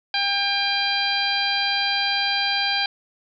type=harmonic tone with a mistuned harmonic; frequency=800 Hz; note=G5; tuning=35 cents sharp; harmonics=1 / 2 / 3 / 4 / 5 / 6; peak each=-27 / -27 / -27 / -27 / -27 / -27 dBFS; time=0.14-2.86 s; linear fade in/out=2 ms; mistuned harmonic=6; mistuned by=-21 cents; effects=none